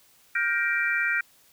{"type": "chord", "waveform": "sine", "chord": "G minor seventh", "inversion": "third", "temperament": "just", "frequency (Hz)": [1411.2, 1568, 1881.6, 2352], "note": ["F6", "G6", "Bb6", "D7"], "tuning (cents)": [18, 0, 16, 2], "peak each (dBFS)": -28, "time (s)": [0.35, 1.21], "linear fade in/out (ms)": 5, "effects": ["white hiss -59 dBFS RMS until 1.52 s"]}